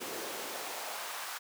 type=noise with high-pass filter sweep; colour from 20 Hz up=pink; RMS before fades=-40 dBFS; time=0-1.39 s; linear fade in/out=20 ms; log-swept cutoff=320 to 1100 Hz; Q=1.5; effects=none